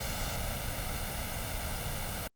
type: noise with comb filter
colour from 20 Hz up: pink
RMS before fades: -35 dBFS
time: 0-2.28 s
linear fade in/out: 10 ms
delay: 1.4 ms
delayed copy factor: +0.65
effects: Opus 48 kbps